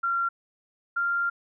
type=tone pair in turn; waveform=sine; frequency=1376 / 1391.2 Hz; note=F6 / F6; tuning=-26 / -7 cents; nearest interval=unison; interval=19 cents; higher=second; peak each=-23 dBFS; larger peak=neither; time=0.03-0.29 / 0.96-1.3 s; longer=second; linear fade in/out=10 ms; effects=none